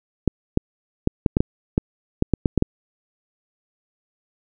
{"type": "clicks", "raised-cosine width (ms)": 3, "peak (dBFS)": -3, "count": 12, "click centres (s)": [0.277, 0.574, 1.074, 1.262, 1.369, 1.405, 1.779, 2.224, 2.337, 2.458, 2.577, 2.624], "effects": []}